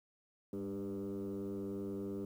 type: tone with frequency modulation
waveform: sine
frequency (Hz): 299.3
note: D4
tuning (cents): +33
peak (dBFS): -36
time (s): 0.53-2.25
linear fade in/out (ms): 2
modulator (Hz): 97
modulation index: 1.5
effects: tanh soft clip ceiling -36 dBFS + 11-bit